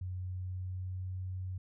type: tone with pitch glide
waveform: sine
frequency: 91.6 to 92.72 Hz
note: F#2 to F#2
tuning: -17 to +4 cents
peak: -36 dBFS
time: 0.01-1.58 s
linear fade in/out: 5 ms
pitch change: +21 cents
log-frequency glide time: 0.14-1.17 s
effects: none